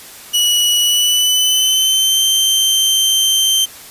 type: tone with pitch glide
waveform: sawtooth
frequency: 2931 to 3123 Hz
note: F#7 to G7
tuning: -17 to -7 cents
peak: -8 dBFS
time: 0.33-3.66 s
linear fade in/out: 20 ms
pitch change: +110 cents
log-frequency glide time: 0.8-2.24 s
effects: white hiss -36 dBFS RMS until 3.9 s + resampled to 32000 Hz